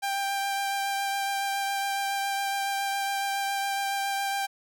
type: tone with vibrato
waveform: sawtooth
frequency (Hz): 791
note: G5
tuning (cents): +15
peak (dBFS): -23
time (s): 0.02-4.47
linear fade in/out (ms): 20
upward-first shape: triangle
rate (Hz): 7.2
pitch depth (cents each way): 14
effects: none